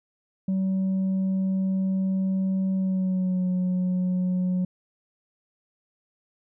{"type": "tone with pitch glide", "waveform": "sine", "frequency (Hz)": [190.2, 182.45], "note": ["F#3", "F#3"], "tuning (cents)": [48, -24], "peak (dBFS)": -19, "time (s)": [0.48, 4.65], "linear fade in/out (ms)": 5, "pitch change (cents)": -72, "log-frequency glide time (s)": [2.74, 3.47], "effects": ["tanh soft clip ceiling -21 dBFS"]}